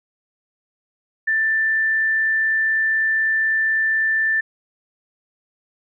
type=tone; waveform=sine; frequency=1772 Hz; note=A6; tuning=12 cents sharp; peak=-16 dBFS; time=1.27-4.41 s; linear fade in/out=10 ms; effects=none